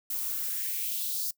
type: noise with high-pass filter sweep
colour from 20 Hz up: violet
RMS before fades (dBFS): -32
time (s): 0.1-1.31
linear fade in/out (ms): 5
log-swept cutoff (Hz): 840 to 5000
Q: 2.9
effects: noise-tail reverb RT60 0.1 s tail -22 dB re dry